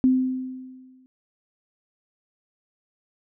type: tone with exponential decay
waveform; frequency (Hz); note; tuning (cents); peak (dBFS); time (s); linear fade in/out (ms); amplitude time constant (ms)
sine; 257.9; C4; -25; -13; 0.04-1.06; 0; 220
effects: none